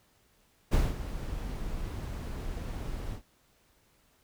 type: noise with ADSR envelope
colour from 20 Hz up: brown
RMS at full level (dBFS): -23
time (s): 0.71-3.22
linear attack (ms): 25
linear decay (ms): 200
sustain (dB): -13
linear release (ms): 100
effects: pink hiss -67 dBFS RMS until 4.23 s